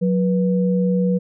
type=tone pair together; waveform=sine; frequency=182.4 / 486.9 Hz; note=F#3 / B4; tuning=-24 / -25 cents; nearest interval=octave + perfect fourth; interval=1699 cents; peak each=-16 / -22 dBFS; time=0.01-1.19 s; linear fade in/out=20 ms; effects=none